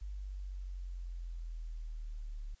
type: exponential sweep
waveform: sine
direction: down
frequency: 50.1 to 36.13 Hz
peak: -39 dBFS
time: 0.01-2.55 s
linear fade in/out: 10 ms
effects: white hiss -69 dBFS RMS until 2.6 s + resampled to 16000 Hz